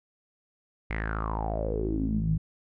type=tone with low-pass filter sweep; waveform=sawtooth; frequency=54.2 Hz; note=A1; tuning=25 cents flat; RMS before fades=-29 dBFS; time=0.9-2.38 s; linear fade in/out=5 ms; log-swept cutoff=2200 to 140 Hz; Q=8.7; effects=none